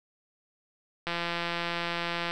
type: click train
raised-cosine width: 0.3 ms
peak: -15 dBFS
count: 213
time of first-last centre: 1.07-2.31 s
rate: 171 Hz
effects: none